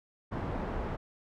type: low-pass noise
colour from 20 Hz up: pink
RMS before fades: -35 dBFS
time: 0.31-0.97 s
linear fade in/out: 20 ms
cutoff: 1100 Hz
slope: 12 dB/octave
effects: none